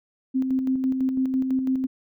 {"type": "tone with tremolo", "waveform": "sine", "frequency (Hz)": 261.6, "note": "C4", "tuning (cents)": 0, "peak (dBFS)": -19, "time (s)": [0.34, 1.87], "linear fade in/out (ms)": 20, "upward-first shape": "square", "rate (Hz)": 6, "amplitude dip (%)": 40, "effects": []}